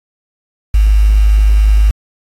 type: tone with quantisation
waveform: sine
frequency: 51.91 Hz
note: G#1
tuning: in tune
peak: -5 dBFS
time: 0.74-1.91 s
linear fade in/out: 5 ms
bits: 5
effects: AAC 48 kbps